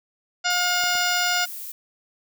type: harmonic tone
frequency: 714 Hz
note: F5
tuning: 38 cents sharp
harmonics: 1 / 2 / 3 / 4 / 5 / 6 / 7 / 8 / 10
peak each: -27 / -24 / -30 / -29 / -32 / -34 / -29 / -32 / -32 dBFS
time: 0.44-1.46 s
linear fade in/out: 20 ms
type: noise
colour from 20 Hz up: violet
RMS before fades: -35 dBFS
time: 0.5-1.72 s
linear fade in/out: 5 ms
type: clicks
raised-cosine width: 1 ms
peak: -26 dBFS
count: 2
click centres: 0.838 / 0.953 s
effects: none